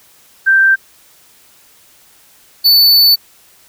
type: tone pair in turn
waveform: sine / square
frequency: 1568 / 4490 Hz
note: G6 / C#8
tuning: 0 / +21 cents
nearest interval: octave + tritone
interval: 1821 cents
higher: second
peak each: -6 dBFS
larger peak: neither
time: 0.46-0.76 / 2.64-3.16 s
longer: second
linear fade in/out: 20 ms
effects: white hiss -47 dBFS RMS until 3.68 s